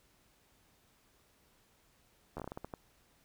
slowing click train, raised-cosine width 1 ms, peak -27 dBFS, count 10, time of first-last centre 2.37-2.738 s, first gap 12 ms, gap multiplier 1.29, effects pink hiss -69 dBFS RMS until 3.24 s

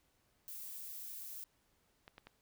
violet noise, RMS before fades -47 dBFS, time 0.48-1.44 s, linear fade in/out 0 ms
clicks, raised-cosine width 0.3 ms, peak -36 dBFS, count 3, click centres 2.079 / 2.181 / 2.27 s
effects pink hiss -75 dBFS RMS until 2.41 s

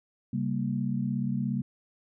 sine chord, G diminished, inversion second, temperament equal with one note detuned, 135.66 / 196 / 233.1 Hz, Db3 / G3 / Bb3, -37 / 0 / 0 cents, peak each -31 dBFS, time 0.33-1.62 s, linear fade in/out 5 ms, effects none

